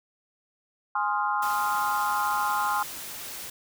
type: chord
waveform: sine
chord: F minor seventh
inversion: first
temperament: equal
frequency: 830.6 / 1046.5 / 1244.5 / 1396.9 Hz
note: Ab5 / C6 / Eb6 / F6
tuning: 0 / 0 / 0 / 0 cents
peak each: -28 / -28 / -31 / -31 dBFS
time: 0.95-2.83 s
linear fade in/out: 5 ms
type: noise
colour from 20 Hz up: white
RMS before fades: -38 dBFS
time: 1.42-3.5 s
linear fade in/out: 5 ms
effects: none